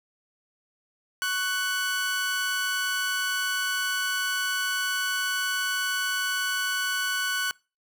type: tone pair together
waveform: sawtooth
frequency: 1108.7 / 1491.5 Hz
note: C#6 / F#6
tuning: 0 / +13 cents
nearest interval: perfect fourth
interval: 513 cents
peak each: -31 / -22 dBFS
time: 1.22-7.51 s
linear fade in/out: 0 ms
effects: noise-tail reverb RT60 0.3 s tail -24 dB re dry